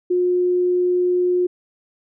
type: tone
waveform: sine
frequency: 359 Hz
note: F4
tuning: 48 cents sharp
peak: -15 dBFS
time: 0.1-1.47 s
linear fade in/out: 10 ms
effects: none